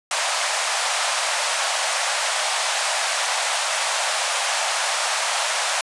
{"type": "band-pass noise", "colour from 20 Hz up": "pink", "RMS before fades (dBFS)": -23, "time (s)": [0.11, 5.81], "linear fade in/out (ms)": 2, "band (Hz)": [600, 10000], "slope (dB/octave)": 48, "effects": ["resampled to 24000 Hz"]}